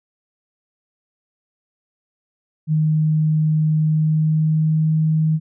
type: tone with pitch glide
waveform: sine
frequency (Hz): 155.3 to 157.2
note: D#3 to D#3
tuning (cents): -3 to +18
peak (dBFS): -14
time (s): 2.67-5.4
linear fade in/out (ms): 50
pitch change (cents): +21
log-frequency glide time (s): 3.8-4.93
effects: none